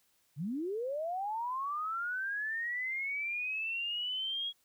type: linear sweep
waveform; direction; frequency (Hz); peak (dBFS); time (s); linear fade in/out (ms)
sine; up; 126.6 to 3322; -33; 0.36-4.53; 50
effects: white hiss -72 dBFS RMS until 4.64 s